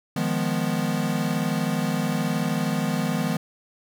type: chord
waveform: square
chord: F half-diminished seventh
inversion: third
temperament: equal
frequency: 155.56 / 174.61 / 207.7 / 246.9 Hz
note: Eb3 / F3 / Ab3 / Cb4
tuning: 0 / 0 / 0 / 0 cents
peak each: -29 dBFS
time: 0.16-3.37 s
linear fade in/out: 5 ms
effects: none